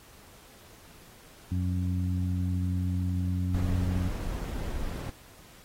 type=harmonic tone; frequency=90.8 Hz; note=F#2; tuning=32 cents flat; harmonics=1 / 2 / 3; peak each=-27 / -33 / -37 dBFS; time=1.51-4.09 s; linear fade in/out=10 ms
type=noise; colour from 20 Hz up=brown; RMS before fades=-33 dBFS; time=3.54-5.1 s; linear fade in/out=5 ms
effects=pink hiss -54 dBFS RMS until 5.64 s + AAC 48 kbps